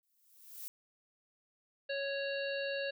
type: noise with exponential growth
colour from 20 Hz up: violet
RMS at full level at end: -42 dBFS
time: 0.03-0.68 s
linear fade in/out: 0 ms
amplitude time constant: 140 ms
type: harmonic tone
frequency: 554.4 Hz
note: C#5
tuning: in tune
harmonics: 1 / 3 / 5 / 7 / 8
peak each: -36 / -41 / -43 / -47 / -48 dBFS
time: 1.89-2.91 s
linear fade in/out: 10 ms
effects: none